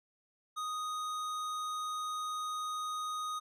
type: tone with hard clipping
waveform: triangle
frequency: 1244.5 Hz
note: D#6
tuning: in tune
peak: -37 dBFS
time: 0.56-3.4 s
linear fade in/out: 20 ms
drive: 18 dB
effects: none